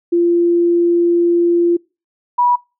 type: tone pair in turn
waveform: sine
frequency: 344.4 / 974.1 Hz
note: F4 / B5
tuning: -24 / -24 cents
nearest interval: octave + tritone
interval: 1800 cents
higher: second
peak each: -10 dBFS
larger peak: neither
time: 0.12-1.77 / 2.38-2.56 s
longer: first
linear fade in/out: 10 ms
effects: noise-tail reverb RT60 0.3 s tail -26 dB re dry